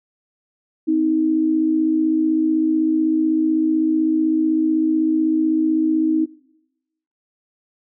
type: tone pair together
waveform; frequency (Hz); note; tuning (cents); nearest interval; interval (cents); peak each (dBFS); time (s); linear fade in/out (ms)
sine; 260 / 315.9; C4 / D#4; -11 / +26; minor third; 337; -23 / -15; 0.87-6.26; 20
effects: noise-tail reverb RT60 0.9 s tail -21 dB re dry

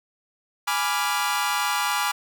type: chord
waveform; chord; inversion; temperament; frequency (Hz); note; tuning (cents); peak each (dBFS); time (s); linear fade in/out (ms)
sawtooth; G# diminished seventh; none; equal; 830.6 / 987.8 / 1174.7 / 1396.9; G#5 / B5 / D6 / F6; 0 / 0 / 0 / 0; -24 / -24 / -24 / -25; 0.67-2.12; 10
effects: none

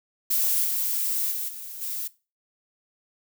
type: noise with level steps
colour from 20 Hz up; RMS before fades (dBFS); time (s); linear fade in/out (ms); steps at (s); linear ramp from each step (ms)
violet; -23 / -26 / -30 / -38 / -31; 0.3-2.08; 10; 0.64 / 1.31 / 1.48 / 1.81; 10
effects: noise-tail reverb RT60 0.3 s tail -19 dB re dry

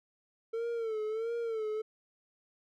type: tone with vibrato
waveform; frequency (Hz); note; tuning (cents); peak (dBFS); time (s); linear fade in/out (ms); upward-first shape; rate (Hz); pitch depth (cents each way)
triangle; 448.5; A4; +33; -30; 0.53-1.82; 10; sine; 1.5; 81
effects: none

